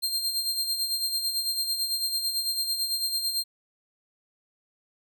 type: tone with tremolo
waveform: sawtooth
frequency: 4186 Hz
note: C8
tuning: in tune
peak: -21 dBFS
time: 0.02-3.44 s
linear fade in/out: 20 ms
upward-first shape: sine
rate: 9 Hz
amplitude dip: 55%
effects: none